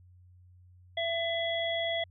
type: harmonic tone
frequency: 669 Hz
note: E5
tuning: 25 cents sharp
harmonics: 1 / 3 / 5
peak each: -31 / -35 / -34 dBFS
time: 0.97-2.04 s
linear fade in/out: 5 ms
effects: added 90 Hz sine -54 dBFS peak until 2.1 s